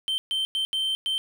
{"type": "tone bursts at uneven times", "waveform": "triangle", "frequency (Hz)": 3113, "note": "G7", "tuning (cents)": -13, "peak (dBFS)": -22, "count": 5, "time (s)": [[0.08, 0.18], [0.31, 0.45], [0.55, 0.65], [0.73, 0.95], [1.06, 1.18]], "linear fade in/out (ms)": 0, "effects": []}